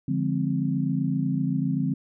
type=chord; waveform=sine; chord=D half-diminished seventh; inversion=none; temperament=equal; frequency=146.83 / 174.61 / 207.7 / 261.6 Hz; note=D3 / F3 / Ab3 / C4; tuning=0 / 0 / 0 / 0 cents; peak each=-27 / -28 / -31 / -27 dBFS; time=0.08-1.94 s; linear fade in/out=5 ms; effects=none